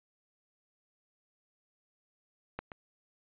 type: clicks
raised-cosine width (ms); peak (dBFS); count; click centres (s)
0.5; -21 / -28; 2; 2.59 / 2.718
effects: resampled to 8000 Hz